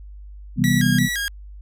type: chord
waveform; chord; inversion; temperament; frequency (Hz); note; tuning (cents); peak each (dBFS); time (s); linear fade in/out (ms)
sine; C major seventh; none; just; 130.81 / 163.52 / 196.22 / 245.3; C3 / E3 / G3 / B3; 0 / -14 / +2 / -12; -21 / -21 / -21 / -20; 0.56-1.09; 50
type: tone with vibrato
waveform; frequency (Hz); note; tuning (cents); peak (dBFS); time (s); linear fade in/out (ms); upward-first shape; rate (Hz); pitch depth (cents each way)
sawtooth; 1778; A6; +18; -19; 0.64-1.28; 0; square; 2.9; 150
effects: added 50 Hz sine -36 dBFS peak until 1.61 s